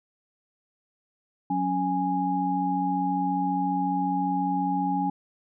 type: tone cluster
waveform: sine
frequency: 182.3 / 276.9 / 827 Hz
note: F#3 / C#4 / G#5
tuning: -25 / -2 / -8 cents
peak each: -29 / -28 / -26 dBFS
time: 1.5-5.1 s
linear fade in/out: 5 ms
effects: none